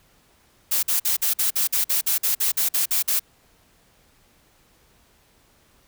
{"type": "noise bursts", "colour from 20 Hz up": "blue", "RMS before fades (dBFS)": -21, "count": 15, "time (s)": [0.71, 3.196], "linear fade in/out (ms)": 10, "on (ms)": 120, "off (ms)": 49, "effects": ["pink hiss -59 dBFS RMS until 5.87 s"]}